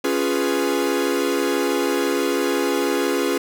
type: chord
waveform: 45% pulse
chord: C# dominant seventh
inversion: none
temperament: equal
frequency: 277.2 / 349.2 / 415.3 / 493.9 Hz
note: C#4 / E#4 / G#4 / B4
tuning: 0 / 0 / 0 / 0 cents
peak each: -24 / -24 / -24 / -26 dBFS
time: 0.04-3.38 s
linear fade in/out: 5 ms
effects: none